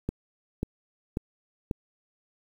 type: click train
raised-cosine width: 3 ms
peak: -15 dBFS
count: 4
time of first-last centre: 0.09-1.712 s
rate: 1.85 Hz
effects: 8-bit